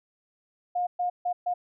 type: tone bursts at uneven times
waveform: sine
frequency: 714 Hz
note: F5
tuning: 38 cents sharp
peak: -24 dBFS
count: 4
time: 0.75-0.87 / 0.99-1.1 / 1.25-1.33 / 1.46-1.54 s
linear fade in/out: 10 ms
effects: none